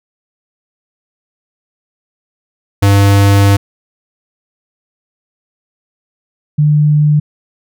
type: tone pair in turn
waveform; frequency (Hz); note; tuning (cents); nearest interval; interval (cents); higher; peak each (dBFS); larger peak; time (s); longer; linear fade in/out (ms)
square / sine; 99.8 / 149.53; G2 / D3; +32 / +32; perfect fifth; 700; second; -6; neither; 2.82-3.57 / 6.58-7.2; first; 10
effects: none